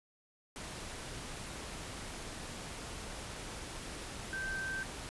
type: tone in noise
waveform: sine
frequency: 1558 Hz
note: G6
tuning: 11 cents flat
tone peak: -36 dBFS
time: 4.33-4.83 s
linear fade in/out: 0 ms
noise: pink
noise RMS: -44 dBFS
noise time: 0.56-5.09 s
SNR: +5 dB
effects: resampled to 24000 Hz